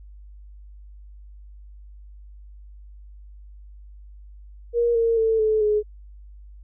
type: tone with pitch steps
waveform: sine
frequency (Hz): 472.5 / 459.3 / 446.5 / 434 / 421.9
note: A#4 / A#4 / A4 / A4 / G#4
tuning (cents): +23 / -26 / +25 / -24 / +27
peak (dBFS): -17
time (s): 4.73-5.83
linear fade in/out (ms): 50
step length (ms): 220
effects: added 50 Hz sine -41 dBFS peak until 6.63 s